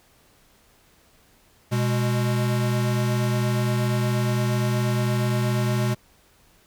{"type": "tone pair together", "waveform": "square", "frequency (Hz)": [122.2, 206.5], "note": ["B2", "G#3"], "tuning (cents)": [-18, -10], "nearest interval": "major sixth", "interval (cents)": 908, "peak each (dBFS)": [-22, -28], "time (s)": [1.71, 5.95], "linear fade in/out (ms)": 20, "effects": ["pink hiss -58 dBFS RMS until 6.66 s"]}